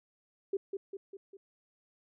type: tone with echo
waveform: sine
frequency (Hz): 392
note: G4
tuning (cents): 0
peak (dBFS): -28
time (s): 0.53-0.57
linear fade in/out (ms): 5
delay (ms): 200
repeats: 4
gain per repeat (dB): -5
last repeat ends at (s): 1.37
effects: none